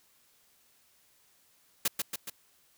white noise with echo, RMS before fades -27 dBFS, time 1.85-1.88 s, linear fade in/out 5 ms, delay 140 ms, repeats 3, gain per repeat -4 dB, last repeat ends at 2.3 s, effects white hiss -66 dBFS RMS until 2.77 s

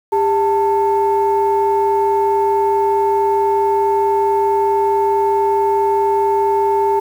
sine tone pair together, 400 / 887.7 Hz, G4 / A5, +35 / +15 cents, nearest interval octave + major second, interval 1380 cents, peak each -14 dBFS, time 0.12-7 s, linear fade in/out 10 ms, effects tanh soft clip ceiling -6 dBFS + 7-bit

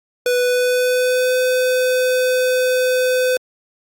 square tone with pitch glide, 493.9 to 506.9 Hz, B4 to B4, 0 to +45 cents, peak -15 dBFS, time 0.26-3.37 s, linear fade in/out 2 ms, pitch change +45 cents, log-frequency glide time 0.36-1.37 s, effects Opus 48 kbps

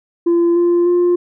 sine tone with pitch steps, 341.9 / 347.1 / 352.3 Hz, F4 / F4 / F4, -37 / -11 / +15 cents, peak -8 dBFS, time 0.26-1.16 s, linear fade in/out 10 ms, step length 300 ms, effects tanh soft clip ceiling -9 dBFS

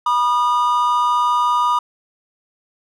triangle tone pair together, 975 / 1220.4 Hz, B5 / D#6, -23 / -34 cents, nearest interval major third, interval 389 cents, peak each -15 dBFS, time 0.06-1.79 s, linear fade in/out 5 ms, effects none

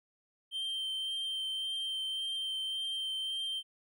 triangle tone with vibrato, 3136 Hz, G7, in tune, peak -32 dBFS, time 0.51-3.63 s, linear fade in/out 50 ms, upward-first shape sine, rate 1.8 Hz, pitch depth 12 cents each way, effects none

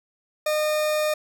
40% pulse tone, 610 Hz, D#5, 34 cents flat, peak -20 dBFS, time 0.46-1.14 s, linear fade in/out 5 ms, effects none

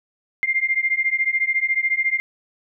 sine beating tone pair, 2099 / 2113 Hz, C7 / C7, +5 / +16 cents, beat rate 14 Hz, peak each -21 dBFS, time 0.43-2.2 s, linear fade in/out 0 ms, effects none

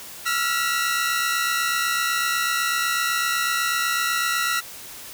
sawtooth tone cluster, 1335 / 1403 / 1938 Hz, E6 / F6 / B6, +22 / +8 / -33 cents, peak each -22 dBFS, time 0.25-4.61 s, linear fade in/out 20 ms, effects white hiss -39 dBFS RMS until 5.13 s

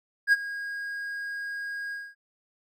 triangle tone with ADSR envelope, 1635 Hz, G#6, 28 cents flat, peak -13 dBFS, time 0.27-2.15 s, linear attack 55 ms, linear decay 30 ms, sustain -17 dB, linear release 230 ms, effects none

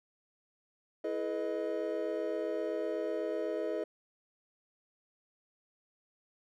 triangle chord, E major seventh, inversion none, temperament equal with one note detuned, 329.6 / 426 / 493.9 / 622.3 Hz, E4 / G#4 / B4 / D#5, 0 / +44 / 0 / 0 cents, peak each -37 / -35 / -37 / -35 dBFS, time 1.04-3.84 s, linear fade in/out 5 ms, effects none

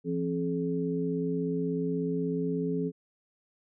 sine tone cluster, 170.7 / 267.2 / 425.4 Hz, F3 / C4 / G#4, -39 / +36 / +42 cents, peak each -31 / -32 / -32 dBFS, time 0.04-2.92 s, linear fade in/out 50 ms, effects none

